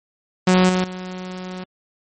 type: tone with level steps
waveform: sawtooth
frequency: 183.8 Hz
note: F#3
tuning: 11 cents flat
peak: -8 / -13 / -25 dBFS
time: 0.47-1.64 s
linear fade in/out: 5 ms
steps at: 0.69 / 0.84 s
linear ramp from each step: 2 ms
effects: MP3 32 kbps